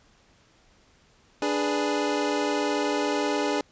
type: chord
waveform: 25% pulse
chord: G# diminished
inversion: second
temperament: equal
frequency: 293.7 / 415.3 / 493.9 Hz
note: D4 / G#4 / B4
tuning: 0 / 0 / 0 cents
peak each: -23 / -24 / -28 dBFS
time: 1.42-3.61 s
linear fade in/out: 2 ms
effects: pink hiss -60 dBFS RMS until 3.71 s + resampled to 16000 Hz